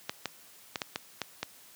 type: clicks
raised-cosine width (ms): 0.2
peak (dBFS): -14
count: 7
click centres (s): 0.095 / 0.257 / 0.758 / 0.818 / 0.959 / 1.217 / 1.43
effects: white hiss -55 dBFS RMS until 1.75 s + high-pass 100 Hz 12 dB/octave